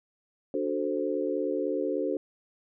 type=chord; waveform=sine; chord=D dominant seventh; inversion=none; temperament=equal; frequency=293.7 / 370 / 440 / 523.3 Hz; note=D4 / F#4 / A4 / C5; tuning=0 / 0 / 0 / 0 cents; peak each=-32 dBFS; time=0.54-2.17 s; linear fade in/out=2 ms; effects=none